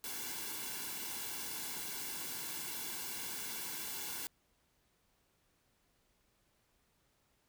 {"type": "noise with comb filter", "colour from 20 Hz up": "white", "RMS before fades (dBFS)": -42, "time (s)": [0.04, 4.27], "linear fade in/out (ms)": 0, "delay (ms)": 1.6, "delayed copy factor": -0.7, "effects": ["pink hiss -75 dBFS RMS until 7.48 s"]}